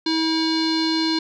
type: tone with low-pass filter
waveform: square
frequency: 321.6 Hz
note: E4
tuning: 43 cents flat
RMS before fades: -21 dBFS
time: 0.06-1.19 s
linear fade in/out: 5 ms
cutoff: 4300 Hz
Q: 8.9
effects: none